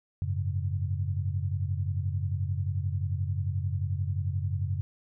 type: chord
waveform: sine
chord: F# suspended second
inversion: none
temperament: equal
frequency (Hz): 92.5 / 103.83 / 138.59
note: F#2 / G#2 / C#3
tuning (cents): 0 / 0 / 0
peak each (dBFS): -29 / -33 / -34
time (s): 0.22-4.81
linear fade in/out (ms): 0
effects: none